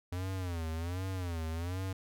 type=tone with vibrato; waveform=square; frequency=87.31 Hz; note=F2; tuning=in tune; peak=-35 dBFS; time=0.12-1.93 s; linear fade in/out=5 ms; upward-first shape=sine; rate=1.3 Hz; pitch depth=150 cents each way; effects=none